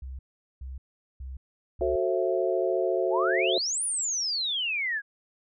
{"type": "tone bursts", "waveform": "sine", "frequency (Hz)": 65.41, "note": "C2", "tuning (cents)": 0, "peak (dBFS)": -35, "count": 4, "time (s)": [0.02, 1.96], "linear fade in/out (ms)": 5, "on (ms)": 170, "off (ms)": 420}
{"type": "chord", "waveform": "sine", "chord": "F# half-diminished seventh", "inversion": "none", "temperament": "just", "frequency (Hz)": [370, 444, 532.8, 666], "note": ["F#4", "A4", "C5", "E5"], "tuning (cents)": [0, 16, 31, 18], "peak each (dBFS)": [-27, -31, -29, -29], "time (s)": [1.81, 3.58], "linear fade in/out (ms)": 2}
{"type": "exponential two-way sweep", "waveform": "sine", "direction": "up then down", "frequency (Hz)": [775, 9956, 1605], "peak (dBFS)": -26, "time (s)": [3.1, 5.02], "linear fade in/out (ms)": 50, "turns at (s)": 3.84}
{"effects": []}